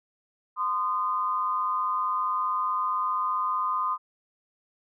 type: tone pair together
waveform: sine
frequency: 1032.6 / 1228 Hz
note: C6 / D#6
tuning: -23 / -23 cents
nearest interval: minor third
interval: 300 cents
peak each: -27 dBFS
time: 0.56-3.98 s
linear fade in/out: 50 ms
effects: none